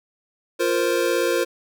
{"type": "chord", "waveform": "square", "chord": "F suspended fourth", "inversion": "none", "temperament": "equal", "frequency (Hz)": [349.2, 466.2, 523.3], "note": ["F4", "Bb4", "C5"], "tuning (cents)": [0, 0, 0], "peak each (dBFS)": -24, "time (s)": [0.59, 1.45], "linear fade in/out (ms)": 20, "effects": []}